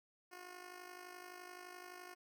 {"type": "tone with amplitude modulation", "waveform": "10% pulse", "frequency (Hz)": 360.2, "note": "F#4", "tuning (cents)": -46, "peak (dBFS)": -40, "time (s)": [0.31, 2.15], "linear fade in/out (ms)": 20, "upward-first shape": "sine", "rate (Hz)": 51.7, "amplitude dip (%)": 65, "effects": []}